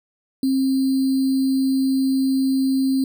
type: tone with sample-and-hold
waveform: sine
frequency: 266.3 Hz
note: C4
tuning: 31 cents sharp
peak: -16 dBFS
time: 0.43-3.04 s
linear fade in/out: 2 ms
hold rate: 4410 Hz
effects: none